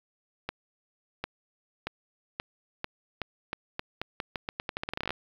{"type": "accelerating click train", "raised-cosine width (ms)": 0.3, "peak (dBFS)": -15, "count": 25, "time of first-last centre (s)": [0.49, 5.106], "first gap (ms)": 750, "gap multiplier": 0.84, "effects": ["low-pass 5000 Hz 12 dB/octave", "8-bit"]}